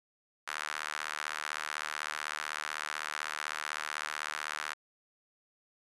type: tone with high-pass filter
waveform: sawtooth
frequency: 75.9 Hz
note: D#2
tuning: 42 cents flat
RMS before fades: -38 dBFS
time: 0.47-4.74 s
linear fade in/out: 10 ms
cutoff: 1400 Hz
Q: 2
effects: resampled to 24000 Hz

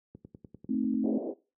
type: click train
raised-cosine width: 3 ms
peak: -32 dBFS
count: 10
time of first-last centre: 0.15-1.041 s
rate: 10.1 Hz
type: chord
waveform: sine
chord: A diminished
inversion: none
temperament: equal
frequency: 220 / 261.6 / 311.1 Hz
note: A3 / C4 / Eb4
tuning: 0 / 0 / 0 cents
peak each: -30 / -29 / -35 dBFS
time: 0.69-1.18 s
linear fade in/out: 5 ms
type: band-pass noise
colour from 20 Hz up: pink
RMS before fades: -35 dBFS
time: 1.03-1.34 s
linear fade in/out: 20 ms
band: 260 to 640 Hz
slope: 48 dB/octave
effects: noise-tail reverb RT60 0.3 s tail -19 dB re dry + high-pass 100 Hz 12 dB/octave

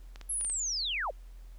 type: clicks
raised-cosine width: 0.2 ms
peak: -29 dBFS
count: 5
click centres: 0.159 / 0.213 / 0.411 / 0.448 / 0.499 s
type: linear sweep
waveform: sine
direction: down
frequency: 11290 to 429.1 Hz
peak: -30 dBFS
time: 0.29-1.11 s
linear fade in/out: 10 ms
effects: added 42 Hz sine -45 dBFS peak until 1.58 s + pink hiss -66 dBFS RMS until 1.58 s

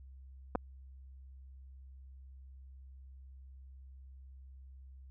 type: clicks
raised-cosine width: 1 ms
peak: -19 dBFS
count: 2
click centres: 0.552 / 0.556 s
effects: added 66 Hz sine -50 dBFS peak until 5.1 s

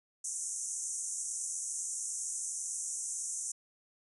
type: band-pass noise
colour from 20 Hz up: pink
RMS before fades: -38 dBFS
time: 0.24-3.52 s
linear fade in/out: 5 ms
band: 6000 to 9800 Hz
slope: 96 dB/octave
effects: none

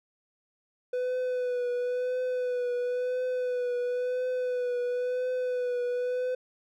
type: tone with vibrato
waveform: triangle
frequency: 497.4 Hz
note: B4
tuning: 12 cents sharp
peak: -25 dBFS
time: 0.93-6.35 s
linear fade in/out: 5 ms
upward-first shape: triangle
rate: 0.97 Hz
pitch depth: 34 cents each way
effects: none

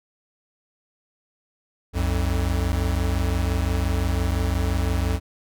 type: tone pair together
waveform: square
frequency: 62.3 / 88.1 Hz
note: B1 / F2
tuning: +16 / +16 cents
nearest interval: tritone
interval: 600 cents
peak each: -24 / -24 dBFS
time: 1.93-5.2 s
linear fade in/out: 50 ms
effects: none

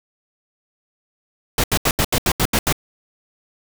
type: noise bursts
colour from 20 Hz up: pink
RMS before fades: -17 dBFS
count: 9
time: 1.58-2.726 s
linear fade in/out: 2 ms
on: 58 ms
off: 78 ms
effects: none

